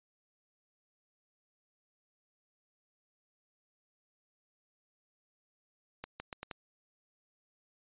accelerating click train, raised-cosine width 0.3 ms, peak -24 dBFS, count 5, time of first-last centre 6.04-6.512 s, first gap 160 ms, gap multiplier 0.8, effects resampled to 8000 Hz

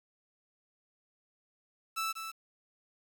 sawtooth tone with echo, 1318.5 Hz, E6, in tune, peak -28 dBFS, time 1.96-2.13 s, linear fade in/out 20 ms, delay 190 ms, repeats 1, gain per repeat -7 dB, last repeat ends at 2.32 s, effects 9-bit

